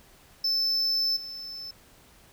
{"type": "tone with level steps", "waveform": "triangle", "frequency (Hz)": 5274, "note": "E8", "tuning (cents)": 0, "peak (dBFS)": [-22, -35], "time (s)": [0.44, 1.71], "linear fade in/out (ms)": 5, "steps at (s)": 1.16, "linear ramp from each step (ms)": 10, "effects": ["pink hiss -56 dBFS RMS until 2.32 s"]}